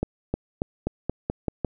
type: accelerating click train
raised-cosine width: 2 ms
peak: -11 dBFS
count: 8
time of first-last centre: 0.03-1.647 s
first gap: 310 ms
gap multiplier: 0.9
effects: none